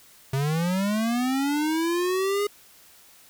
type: linear sweep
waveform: square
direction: up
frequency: 131.3 to 415.3 Hz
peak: -23 dBFS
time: 0.33-2.47 s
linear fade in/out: 5 ms
effects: white hiss -53 dBFS RMS until 3.29 s